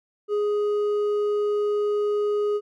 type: tone with hard clipping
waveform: sine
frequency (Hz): 415.3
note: G#4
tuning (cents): 0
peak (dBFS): -22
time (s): 0.28-2.61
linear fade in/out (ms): 50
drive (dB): 4
effects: none